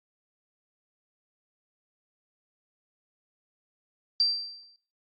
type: tone with exponential decay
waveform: sine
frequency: 4698 Hz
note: D8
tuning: in tune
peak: -18 dBFS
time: 4.2-4.76 s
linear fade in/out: 1 ms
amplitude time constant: 120 ms
effects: noise-tail reverb RT60 0.4 s tail -17 dB re dry + Opus 24 kbps